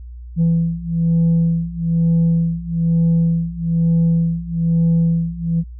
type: beating tone pair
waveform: sine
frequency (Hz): 166.1 / 167.2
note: E3 / E3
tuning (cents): +13 / +25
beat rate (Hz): 1.1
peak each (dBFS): -16 / -14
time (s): 0.36-5.64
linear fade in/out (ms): 50
effects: tanh soft clip ceiling -10 dBFS + added 60 Hz sine -31 dBFS peak until 5.79 s